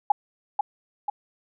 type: tone with echo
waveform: sine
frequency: 825 Hz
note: G#5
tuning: 12 cents flat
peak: -13 dBFS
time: 0.1-0.12 s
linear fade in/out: 5 ms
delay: 490 ms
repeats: 2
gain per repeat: -5 dB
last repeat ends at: 1.1 s
effects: none